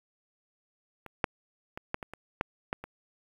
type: clicks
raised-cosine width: 0.5 ms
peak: -28 / -9 / -23 / -14 / -23 / -26 / -12 / -15 / -25 dBFS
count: 9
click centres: 1.063 / 1.242 / 1.775 / 1.944 / 2.028 / 2.136 / 2.411 / 2.729 / 2.84 s
effects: 8-bit